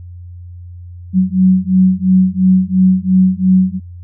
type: beating tone pair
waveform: sine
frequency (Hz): 185 / 187.9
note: F#3 / F#3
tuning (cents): 0 / +27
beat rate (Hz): 2.9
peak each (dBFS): -11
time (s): 1.13-3.8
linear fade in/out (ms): 50
effects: added 88 Hz sine -29 dBFS peak until 4.03 s